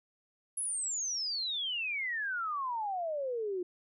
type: exponential sweep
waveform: sine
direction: down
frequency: 10800 to 348.9 Hz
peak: -32 dBFS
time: 0.57-3.63 s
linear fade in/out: 5 ms
effects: none